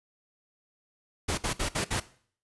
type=noise bursts; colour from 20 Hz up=pink; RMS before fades=-29 dBFS; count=5; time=1.28-2.002 s; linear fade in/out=10 ms; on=98 ms; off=58 ms; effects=noise-tail reverb RT60 0.5 s tail -17 dB re dry + resampled to 24000 Hz